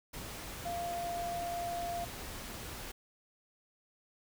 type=tone in noise; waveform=sine; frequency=693 Hz; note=F5; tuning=14 cents flat; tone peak=-35 dBFS; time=0.65-2.05 s; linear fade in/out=10 ms; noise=pink; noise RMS=-44 dBFS; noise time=0.13-2.92 s; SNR=+6 dB; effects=none